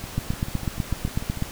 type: two click trains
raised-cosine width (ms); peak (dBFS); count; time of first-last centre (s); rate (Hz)
5; -11 / -20; 11 / 10; 0.18-1.424 / 0.04-1.373; 8.04 / 6.75
effects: pink hiss -38 dBFS RMS until 1.51 s